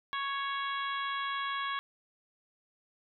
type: harmonic tone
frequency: 554.4 Hz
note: C#5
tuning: in tune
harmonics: 2 / 3 / 4 / 5 / 6 / 7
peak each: -34 / -38 / -43 / -47 / -41 / -49 dBFS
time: 0.13-1.79 s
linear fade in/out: 0 ms
effects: none